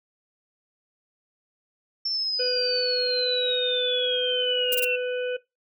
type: exponential sweep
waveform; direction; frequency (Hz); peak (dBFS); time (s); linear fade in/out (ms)
sine; down; 5410 to 2671; -24; 2.05-4.96; 5
type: harmonic tone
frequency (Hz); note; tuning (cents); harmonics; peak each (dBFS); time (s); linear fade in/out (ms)
498.1; B4; +15; 1 / 3 / 5 / 6; -25 / -35 / -39 / -41; 2.39-5.37; 10
type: noise bursts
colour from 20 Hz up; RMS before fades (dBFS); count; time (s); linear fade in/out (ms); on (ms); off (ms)
violet; -26; 3; 4.72-4.849; 5; 29; 21
effects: noise-tail reverb RT60 0.2 s tail -19 dB re dry